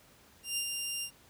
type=tone with ADSR envelope; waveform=15% pulse; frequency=2794 Hz; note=F7; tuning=in tune; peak=-23 dBFS; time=0.43-1.11 s; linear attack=140 ms; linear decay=78 ms; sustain=-4 dB; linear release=80 ms; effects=pink hiss -60 dBFS RMS until 1.29 s + high-pass 60 Hz 12 dB/octave